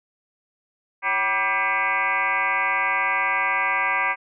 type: tone with frequency modulation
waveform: sine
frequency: 1594 Hz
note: G6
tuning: 28 cents sharp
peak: -19 dBFS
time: 1.02-4.16 s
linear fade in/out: 50 ms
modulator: 208 Hz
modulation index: 3.8
effects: none